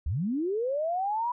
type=linear sweep; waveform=sine; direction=up; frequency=58.27 to 987.8 Hz; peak=-26 dBFS; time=0.06-1.32 s; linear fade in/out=5 ms; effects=none